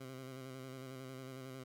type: tone with vibrato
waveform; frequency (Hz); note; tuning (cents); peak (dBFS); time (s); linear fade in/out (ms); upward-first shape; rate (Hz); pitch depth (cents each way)
15% pulse; 130.9; C3; +1; -40; 0-1.64; 10; square; 11; 31
effects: none